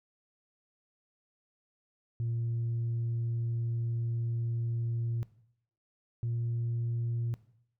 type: tone pair in turn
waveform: sine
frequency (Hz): 116.54 / 117.42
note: A#2 / A#2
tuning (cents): 0 / +13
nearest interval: unison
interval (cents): 13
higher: second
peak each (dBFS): -28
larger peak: neither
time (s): 2.2-5.23 / 6.23-7.34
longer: first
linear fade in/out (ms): 0
effects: noise-tail reverb RT60 0.7 s tail -19 dB re dry + tanh soft clip ceiling -27 dBFS